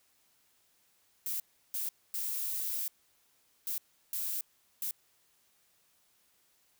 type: noise bursts at uneven times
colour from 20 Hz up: violet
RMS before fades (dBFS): -35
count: 6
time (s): 1.26-1.4 / 1.74-1.89 / 2.14-2.88 / 3.67-3.78 / 4.13-4.41 / 4.82-4.91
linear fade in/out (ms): 2
effects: white hiss -70 dBFS RMS until 6.79 s